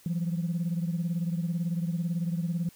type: beating tone pair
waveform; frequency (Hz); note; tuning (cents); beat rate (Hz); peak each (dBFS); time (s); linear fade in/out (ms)
sine; 167.2 / 185.2; E3 / F#3; +25 / +2; 18; -27 / -32; 0.06-2.69; 2
effects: tanh soft clip ceiling -22 dBFS + white hiss -57 dBFS RMS until 2.75 s